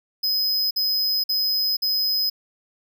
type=tone bursts; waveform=square; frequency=5050 Hz; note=D#8; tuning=25 cents sharp; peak=-20 dBFS; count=4; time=0.23-2.3 s; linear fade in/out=10 ms; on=480 ms; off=50 ms; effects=none